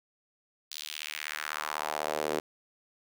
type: tone with high-pass filter sweep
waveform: sawtooth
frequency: 76.1 Hz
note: D#2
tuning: 38 cents flat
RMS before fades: -35 dBFS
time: 0.71-2.4 s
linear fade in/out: 5 ms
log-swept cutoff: 4200 to 390 Hz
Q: 2
effects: none